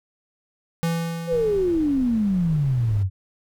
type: tone with exponential decay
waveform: square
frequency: 166.8 Hz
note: E3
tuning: 21 cents sharp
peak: -20 dBFS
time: 0.83-2.54 s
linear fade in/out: 0 ms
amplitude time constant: 370 ms
type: exponential sweep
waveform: sine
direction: down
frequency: 523.3 to 91.1 Hz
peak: -18 dBFS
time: 1.27-3.1 s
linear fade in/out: 50 ms
type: noise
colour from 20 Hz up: brown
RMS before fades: -36 dBFS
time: 1.31-3.04 s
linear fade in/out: 20 ms
effects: none